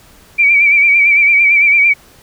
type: tone with vibrato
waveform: sine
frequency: 2316 Hz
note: D7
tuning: 25 cents flat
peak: -6 dBFS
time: 0.38-1.94 s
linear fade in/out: 20 ms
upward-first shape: sine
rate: 8.9 Hz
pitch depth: 55 cents each way
effects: pink hiss -44 dBFS RMS until 2.22 s